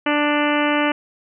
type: harmonic tone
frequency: 294.7 Hz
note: D4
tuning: 6 cents sharp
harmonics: 1 / 2 / 3 / 4 / 5 / 6 / 7 / 8 / 9 / 10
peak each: -20 / -23 / -25 / -26 / -27 / -28 / -28 / -29 / -30 / -30 dBFS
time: 0.06-0.92 s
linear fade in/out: 5 ms
effects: none